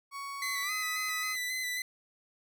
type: tone with pitch glide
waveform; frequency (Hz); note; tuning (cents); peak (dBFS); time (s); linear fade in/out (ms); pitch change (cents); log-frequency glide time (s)
35% pulse; 1116 to 1259.9; C#6 to D#6; +11 to +21; -36; 0.11-1.36; 50; +210; 0.62-0.72
type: tone with vibrato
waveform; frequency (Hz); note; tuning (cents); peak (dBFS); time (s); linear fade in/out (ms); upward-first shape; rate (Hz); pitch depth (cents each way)
sawtooth; 2009; B6; +29; -29; 0.42-1.82; 2; square; 3.7; 22
type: clicks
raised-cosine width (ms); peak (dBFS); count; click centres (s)
0.3; -37; 3; 0.626 / 1.087 / 1.353
effects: none